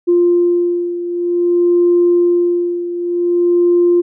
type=beating tone pair; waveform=sine; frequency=349.2 / 349.73 Hz; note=F4 / F4; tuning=0 / +2 cents; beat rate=0.53 Hz; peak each=-11 / -16 dBFS; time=0.07-4.02 s; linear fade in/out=20 ms; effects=tanh soft clip ceiling -3 dBFS